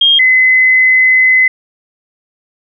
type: tone pair in turn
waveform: sine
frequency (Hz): 3229 / 2034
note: G#7 / C7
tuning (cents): -49 / -50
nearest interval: minor sixth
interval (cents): 801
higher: first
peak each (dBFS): -5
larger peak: neither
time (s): 0.01-0.19 / 0.19-1.48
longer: second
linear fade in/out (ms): 5
effects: none